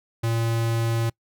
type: tone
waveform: square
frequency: 114.9 Hz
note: A#2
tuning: 25 cents flat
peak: -22 dBFS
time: 0.23-1.1 s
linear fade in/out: 10 ms
effects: noise-tail reverb RT60 0.1 s tail -25 dB re dry